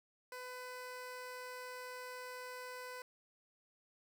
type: tone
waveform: 15% pulse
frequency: 502 Hz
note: B4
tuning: 28 cents sharp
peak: -39 dBFS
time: 0.32-3.02 s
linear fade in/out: 2 ms
effects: none